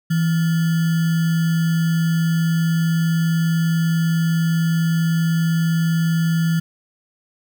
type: tone with sample-and-hold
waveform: sine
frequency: 164.81 Hz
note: E3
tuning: in tune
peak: -15 dBFS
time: 0.1-6.6 s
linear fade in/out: 10 ms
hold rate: 1575 Hz
effects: none